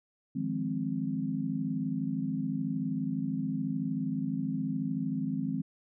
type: chord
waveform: sine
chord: F minor seventh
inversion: third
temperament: equal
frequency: 155.56 / 174.61 / 207.7 / 261.6 Hz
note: Eb3 / F3 / Ab3 / C4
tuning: 0 / 0 / 0 / 0 cents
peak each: -36 / -37 / -35 / -33 dBFS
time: 0.35-5.62 s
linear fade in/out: 10 ms
effects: none